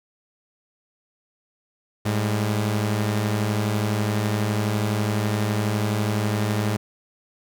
sawtooth tone pair together, 107.1 / 202.2 Hz, A2 / G#3, -46 / -46 cents, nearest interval major seventh, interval 1100 cents, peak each -18 / -24 dBFS, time 2.05-6.77 s, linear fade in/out 10 ms, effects none

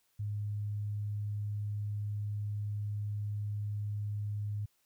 sine tone, 103.83 Hz, G#2, in tune, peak -33 dBFS, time 0.19-4.66 s, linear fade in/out 10 ms, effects white hiss -74 dBFS RMS until 4.85 s

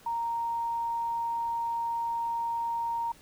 sine tone, 930 Hz, A#5, 4 cents flat, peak -28 dBFS, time 0.06-3.12 s, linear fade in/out 5 ms, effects pink hiss -56 dBFS RMS until 3.21 s

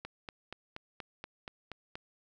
click train, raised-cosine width 0.3 ms, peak -25 dBFS, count 9, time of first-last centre 0.05-1.955 s, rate 4.2 Hz, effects none

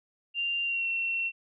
sine tone with pitch glide, 2785 to 2717 Hz, F7 to F7, -5 to -48 cents, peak -27 dBFS, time 0.34-1.32 s, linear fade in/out 50 ms, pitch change -43 cents, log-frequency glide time 0.63-0.87 s, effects none

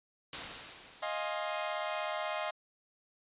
white noise with exponential decay, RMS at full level -36 dBFS, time 0.33-1.99 s, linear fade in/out 2 ms, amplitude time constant 360 ms
sawtooth chord, F minor seventh, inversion third, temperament equal with one note detuned, 622.3 / 698.5 / 830.6 / 1056.8 Hz, Eb5 / F5 / Ab5 / C6, 0 / 0 / 0 / +17 cents, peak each -33 / -36 / -38 / -37 dBFS, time 1.02-2.51 s, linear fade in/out 10 ms
effects resampled to 8000 Hz

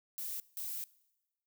violet noise bursts at uneven times, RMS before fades -40 dBFS, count 2, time 0.18-0.4 / 0.57-0.84 s, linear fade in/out 0 ms, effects noise-tail reverb RT60 1.0 s tail -22 dB re dry

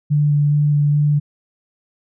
sine tone with vibrato, 146.83 Hz, D3, in tune, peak -12 dBFS, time 0.1-1.2 s, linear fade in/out 20 ms, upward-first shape square, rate 2.4 Hz, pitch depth 9 cents each way, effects none

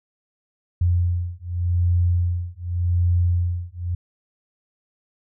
sine beating tone pair, 87.31 / 88.17 Hz, F2 / F2, 0 / +17 cents, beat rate 0.86 Hz, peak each -21 dBFS, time 0.81-3.95 s, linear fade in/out 5 ms, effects none

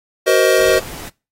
square chord, C half-diminished seventh, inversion second, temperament just, 376.7 / 470.9 / 523.3 / 627.9 Hz, Gb4 / Bb4 / C5 / Eb5, +31 / +18 / 0 / +16 cents, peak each -17 dBFS, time 0.26-0.8 s, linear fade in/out 20 ms
pink noise, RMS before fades -32 dBFS, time 0.57-1.1 s, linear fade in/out 20 ms
effects noise-tail reverb RT60 0.3 s tail -24 dB re dry + AAC 48 kbps

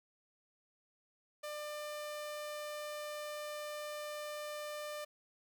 sawtooth tone, 597 Hz, D5, 28 cents sharp, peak -37 dBFS, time 1.43-5.05 s, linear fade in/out 10 ms, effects 13-bit

